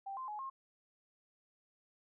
sine tone with pitch steps, 785 / 1042 / 842 / 1071 Hz, G5 / C6 / G#5 / C6, +2 / -7 / +24 / +40 cents, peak -40 dBFS, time 0.06-0.5 s, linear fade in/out 10 ms, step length 110 ms, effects none

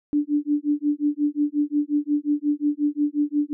sine tone with tremolo, 293.7 Hz, D4, in tune, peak -16 dBFS, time 0.13-3.53 s, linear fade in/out 0 ms, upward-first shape sine, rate 5.6 Hz, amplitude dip 100%, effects none

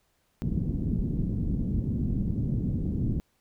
white low-pass noise, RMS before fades -28 dBFS, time 0.42-3.2 s, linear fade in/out 0 ms, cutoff 230 Hz, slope 24 dB/octave, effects pink hiss -71 dBFS RMS until 3.4 s

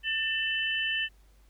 sine tone cluster, 1788 / 2663 / 3013 Hz, A6 / E7 / F#7, +27 / +17 / +31 cents, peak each -31 / -32 / -31 dBFS, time 0.03-1.09 s, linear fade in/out 50 ms, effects added 50 Hz sine -56 dBFS peak until 1.49 s + pink hiss -67 dBFS RMS until 1.49 s

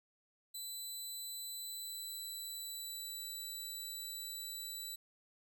15% pulse tone with pitch glide, 4000 to 3959 Hz, B7 to B7, +21 to +3 cents, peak -36 dBFS, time 0.54-4.96 s, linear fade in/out 10 ms, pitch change -18 cents, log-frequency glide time 1.57-3.2 s, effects none

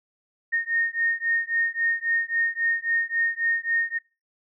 sine beating tone pair, 1842 / 1845.7 Hz, A#6 / A#6, -21 / -18 cents, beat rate 3.7 Hz, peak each -25 dBFS, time 0.52-3.99 s, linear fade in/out 20 ms, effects noise-tail reverb RT60 0.3 s tail -22 dB re dry

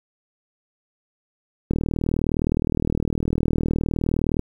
click train, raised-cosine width 3 ms, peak -9 dBFS, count 107, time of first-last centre 1.71-4.394 s, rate 39.5 Hz, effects 8-bit

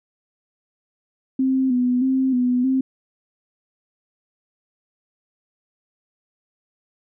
sine tone with vibrato, 255.7 Hz, C4, 40 cents flat, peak -16 dBFS, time 1.39-2.81 s, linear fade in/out 5 ms, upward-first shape square, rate 1.6 Hz, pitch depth 50 cents each way, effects none

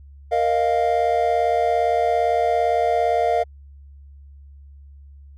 triangle chord, Bb suspended fourth, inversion none, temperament just, 466.2 / 621.6 / 699.2 Hz, Bb4 / Eb5 / F5, 0 / -2 / +2 cents, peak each -21 / -21 / -17 dBFS, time 0.31-3.44 s, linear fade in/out 20 ms, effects added 70 Hz sine -41 dBFS peak until 5.37 s

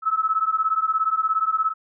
sine beating tone pair, 1292 / 1309 Hz, E6 / E6, -35 / -13 cents, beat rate 17 Hz, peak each -22 dBFS, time 0.02-1.74 s, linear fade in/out 50 ms, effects none

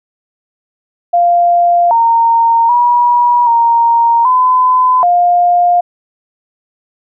sine tone with pitch steps, 696 / 922 / 965 / 931 / 1013 / 705 Hz, F5 / A#5 / B5 / A#5 / B5 / F5, -6 / -19 / -40 / -2 / +44 / +16 cents, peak -6 dBFS, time 1.13-5.81 s, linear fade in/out 10 ms, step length 780 ms, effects none

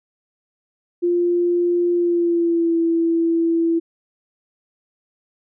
sine tone with pitch glide, 349.2 to 332.5 Hz, F4 to E4, 0 to +15 cents, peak -15 dBFS, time 1.02-3.8 s, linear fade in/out 20 ms, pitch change -85 cents, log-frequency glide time 1.93-2.77 s, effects none

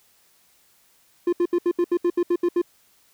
triangle tone bursts, 349.2 Hz, F4, in tune, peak -15 dBFS, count 11, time 1.27-2.617 s, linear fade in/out 5 ms, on 57 ms, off 72 ms, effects white hiss -60 dBFS RMS until 3.13 s

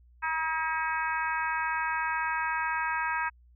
harmonic tone with a mistuned harmonic, 318 Hz, D#4, 38 cents sharp, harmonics 3 / 4 / 5 / 6 / 7 / 8, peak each -31 / -35 / -32 / -39 / -40 / -39 dBFS, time 0.22-3.3 s, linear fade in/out 20 ms, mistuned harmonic 5, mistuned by +26 cents, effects added 60 Hz sine -55 dBFS peak until 3.55 s

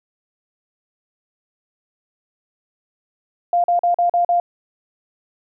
sine tone bursts, 698.5 Hz, F5, in tune, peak -13 dBFS, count 6, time 3.53-4.4 s, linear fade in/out 2 ms, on 110 ms, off 42 ms, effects none

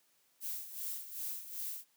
violet noise with tremolo, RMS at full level -39 dBFS, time 0.4-1.85 s, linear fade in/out 50 ms, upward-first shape sine, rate 2.6 Hz, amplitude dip 70%, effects white hiss -72 dBFS RMS until 1.96 s + high-pass 150 Hz 12 dB/octave

